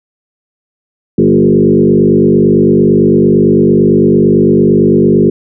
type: tone with frequency modulation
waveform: sine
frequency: 291.5 Hz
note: D4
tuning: 13 cents flat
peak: -4 dBFS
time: 1.18-5.3 s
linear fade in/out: 5 ms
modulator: 48.9 Hz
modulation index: 2.8
effects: none